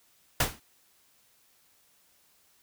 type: noise with exponential decay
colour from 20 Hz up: pink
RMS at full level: -20 dBFS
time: 0.4-0.6 s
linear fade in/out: 5 ms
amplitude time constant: 42 ms
effects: white hiss -65 dBFS RMS until 2.62 s